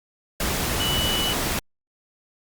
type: tone in noise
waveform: sine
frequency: 2960 Hz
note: F#7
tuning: in tune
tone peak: -24 dBFS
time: 0.8-1.33 s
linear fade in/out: 2 ms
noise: pink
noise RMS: -25 dBFS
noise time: 0.4-1.59 s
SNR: -2 dB
effects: Opus 48 kbps